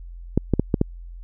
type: clicks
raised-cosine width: 3 ms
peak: -4 dBFS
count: 5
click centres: 0.376 / 0.537 / 0.596 / 0.742 / 0.814 s
effects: added 43 Hz sine -35 dBFS peak until 1.23 s